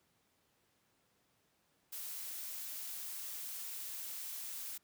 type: noise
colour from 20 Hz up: blue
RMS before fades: -44 dBFS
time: 1.92-4.78 s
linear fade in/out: 10 ms
effects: pink hiss -75 dBFS RMS until 4.83 s + high-pass 100 Hz 12 dB/octave